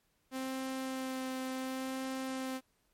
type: tone with vibrato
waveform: sawtooth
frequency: 261.6 Hz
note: C4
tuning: in tune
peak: -32 dBFS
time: 0.31-2.61 s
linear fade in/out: 50 ms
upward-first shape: sine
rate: 0.7 Hz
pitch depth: 11 cents each way
effects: pink hiss -75 dBFS RMS until 2.93 s + MP3 64 kbps